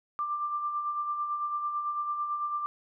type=tone with tremolo; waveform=sine; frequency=1184 Hz; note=D6; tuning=14 cents sharp; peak=-27 dBFS; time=0.19-2.66 s; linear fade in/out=0 ms; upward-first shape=sine; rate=9 Hz; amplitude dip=45%; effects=none